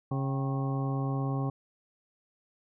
harmonic tone with a mistuned harmonic, 136.2 Hz, C#3, 30 cents flat, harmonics 1 / 2 / 3 / 4 / 5 / 6 / 7 / 8, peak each -29 / -35 / -41 / -43 / -48 / -41 / -51 / -42 dBFS, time 0.11-1.5 s, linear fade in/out 5 ms, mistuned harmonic 6, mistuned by -78 cents, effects none

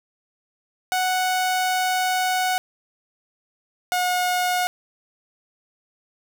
sawtooth tone pair in turn, 740 / 723.5 Hz, F#5 / F#5, 0 / -39 cents, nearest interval unison, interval 39 cents, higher first, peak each -16 dBFS, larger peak neither, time 0.92-2.58 / 3.92-4.67 s, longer first, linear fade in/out 0 ms, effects none

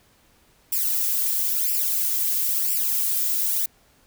violet noise with flanger, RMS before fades -23 dBFS, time 0.72-3.66 s, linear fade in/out 5 ms, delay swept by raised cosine 0.38 to 2.58 ms, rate 1 Hz, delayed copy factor +0.75, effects pink hiss -59 dBFS RMS until 4.06 s

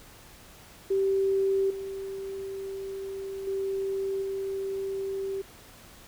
sine tone with level steps, 388.8 Hz, G4, 14 cents flat, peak -22 / -33 / -27 / -29 dBFS, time 0.9-5.42 s, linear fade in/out 10 ms, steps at 1.7 / 3.47 / 4.22 s, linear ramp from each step 5 ms, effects pink hiss -51 dBFS RMS until 6.07 s

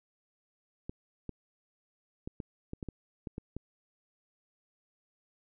clicks, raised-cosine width 3 ms, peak -25 dBFS, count 10, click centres 0.895 / 1.293 / 2.275 / 2.402 / 2.734 / 2.828 / 2.887 / 3.272 / 3.381 / 3.566 s, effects none

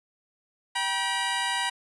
15% pulse tone pair together, 779 / 960.7 Hz, G5 / B5, -11 / -48 cents, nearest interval major third, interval 363 cents, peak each -25 / -20 dBFS, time 0.75-1.7 s, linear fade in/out 10 ms, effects resampled to 24000 Hz

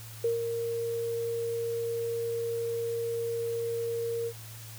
sine tone with ADSR envelope, 464.2 Hz, A#4, 7 cents flat, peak -23 dBFS, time 0.24-4.33 s, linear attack 5 ms, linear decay 140 ms, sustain -6 dB, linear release 62 ms, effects added 112 Hz sine -44 dBFS peak until 4.78 s + white hiss -48 dBFS RMS until 4.78 s

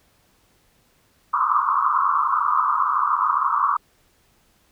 pink band-pass noise, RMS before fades -20 dBFS, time 1.33-3.77 s, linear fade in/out 10 ms, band 1000 to 1300 Hz, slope 96 dB/octave, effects pink hiss -61 dBFS RMS until 4.71 s

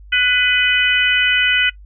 harmonic tone with a mistuned harmonic, 500 Hz, B4, 21 cents sharp, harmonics 3 / 4 / 5 / 6, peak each -17 / -19 / -18 / -18 dBFS, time 0.12-1.7 s, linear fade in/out 10 ms, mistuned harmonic 3, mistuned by -22 cents, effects noise-tail reverb RT60 0.1 s tail -20 dB re dry + added 50 Hz sine -37 dBFS peak until 1.85 s

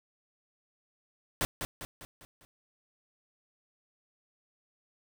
pink noise with echo, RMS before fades -29 dBFS, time 1.41-1.45 s, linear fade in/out 0 ms, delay 200 ms, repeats 5, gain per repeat -6 dB, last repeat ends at 2.45 s, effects none

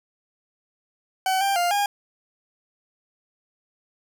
40% pulse tone with pitch steps, 757 / 790 / 701 / 813 Hz, F#5 / G5 / F5 / G#5, +39 / +13 / +6 / -37 cents, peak -19 dBFS, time 1.26-1.86 s, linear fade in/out 2 ms, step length 150 ms, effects none

